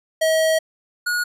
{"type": "tone pair in turn", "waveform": "square", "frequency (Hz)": [639, 1448.7], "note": ["D#5", "F#6"], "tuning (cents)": [46, -37], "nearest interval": "octave + major second", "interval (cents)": 1417, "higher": "second", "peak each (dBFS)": [-16, -20], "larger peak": "first", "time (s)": [[0.21, 0.59], [1.06, 1.24]], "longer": "first", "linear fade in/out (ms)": 10, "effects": ["resampled to 32000 Hz"]}